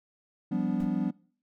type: chord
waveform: triangle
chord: G dominant seventh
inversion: third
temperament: equal with one note detuned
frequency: 174.61 / 196 / 246.9 / 288.8 Hz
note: F3 / G3 / B3 / D4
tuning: 0 / 0 / 0 / -29 cents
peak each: -31 / -29 / -29 / -31 dBFS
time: 0.51-1.11 s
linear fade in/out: 10 ms
type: noise with exponential decay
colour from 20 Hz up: brown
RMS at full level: -37 dBFS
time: 0.8-0.97 s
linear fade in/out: 1 ms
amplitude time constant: 36 ms
effects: noise-tail reverb RT60 0.5 s tail -23 dB re dry